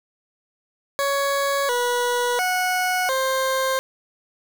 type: tone with pitch steps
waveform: 20% pulse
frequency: 558 / 486.9 / 734 / 527 Hz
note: C#5 / B4 / F#5 / C5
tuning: +11 / -25 / -14 / +12 cents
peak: -15 dBFS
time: 0.99-3.79 s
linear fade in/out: 0 ms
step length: 700 ms
effects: 7-bit